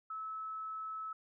sine tone, 1300 Hz, E6, 24 cents flat, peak -39 dBFS, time 0.1-1.13 s, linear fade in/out 5 ms, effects none

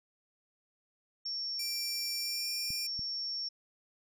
sine tone, 5470 Hz, F8, 37 cents flat, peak -34 dBFS, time 1.25-3.49 s, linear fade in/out 10 ms
10% pulse tone with pitch glide, 2362 to 2406 Hz, D7 to D7, +9 to +41 cents, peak -30 dBFS, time 1.59-2.87 s, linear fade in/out 5 ms, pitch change +32 cents, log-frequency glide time 2.16-2.47 s
clicks, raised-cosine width 5 ms, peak -34 dBFS, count 2, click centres 2.705 / 2.993 s
effects none

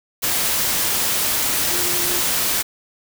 sine tone in noise, 352.2 Hz, F4, 15 cents sharp, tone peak -30 dBFS, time 1.7-2.21 s, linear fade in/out 20 ms, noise white, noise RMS -20 dBFS, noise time 0.22-2.63 s, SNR -13 dB, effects none

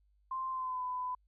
sine tone with pitch glide, 1046 to 1002.8 Hz, C6 to B5, -1 to +26 cents, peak -34 dBFS, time 0.31-1.15 s, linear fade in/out 5 ms, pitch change -73 cents, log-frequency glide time 0.5-0.83 s, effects added 50 Hz sine -67 dBFS peak until 1.27 s

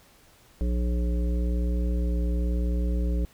harmonic tone with a mistuned harmonic, 60 Hz, B1, 49 cents flat, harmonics 1 / 3 / 5 / 7 / 9, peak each -23 / -33 / -37 / -40 / -42 dBFS, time 0.61-3.25 s, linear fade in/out 0 ms, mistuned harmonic 1, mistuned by -27 cents, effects pink hiss -57 dBFS RMS until 3.33 s

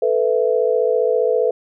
sine chord, A suspended second, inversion none, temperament just, 440 / 495 / 660 Hz, A4 / B4 / E5, 0 / +4 / +2 cents, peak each -18 / -17 / -23 dBFS, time 0.02-1.51 s, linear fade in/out 5 ms, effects none

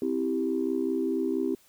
sine chord, C major, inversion none, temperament equal with one note detuned, 261.6 / 327.5 / 392 Hz, C4 / E4 / G4, 0 / -11 / 0 cents, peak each -29 dBFS, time 0.02-1.55 s, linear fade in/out 2 ms, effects tanh soft clip ceiling -16 dBFS + white hiss -61 dBFS RMS until 1.68 s

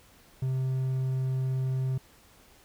triangle tone, 130.81 Hz, C3, in tune, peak -24 dBFS, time 0.42-1.98 s, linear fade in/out 5 ms, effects pink hiss -58 dBFS RMS until 2.64 s

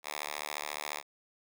5% pulse tone with high-pass filter, 74.3 Hz, D2, 21 cents sharp, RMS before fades -39 dBFS, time 0.03-1.03 s, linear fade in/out 50 ms, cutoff 1100 Hz, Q 0.76, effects none

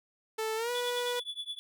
sawtooth tone with pitch glide, 440 to 488.2 Hz, A4 to B4, 0 to -20 cents, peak -27 dBFS, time 0.38-1.2 s, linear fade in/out 10 ms, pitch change +180 cents, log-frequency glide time 0.56-0.71 s
triangle tone with tremolo, 3439 Hz, A7, 40 cents flat, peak -31 dBFS, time 0.75-1.59 s, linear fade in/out 0 ms, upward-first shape triangle, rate 9.6 Hz, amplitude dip 100%
effects none

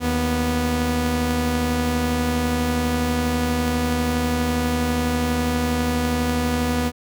sawtooth tone pair together, 77.59 / 245 Hz, D#2 / B3, -4 / -14 cents, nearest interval octave + minor sixth, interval 1990 cents, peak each -20 / -17 dBFS, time 0-6.92 s, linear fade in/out 50 ms, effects none

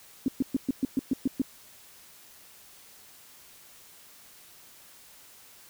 sine tone bursts, 264.9 Hz, C4, 22 cents sharp, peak -21 dBFS, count 9, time 0.26-1.418 s, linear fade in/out 2 ms, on 22 ms, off 120 ms, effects white hiss -53 dBFS RMS until 5.69 s

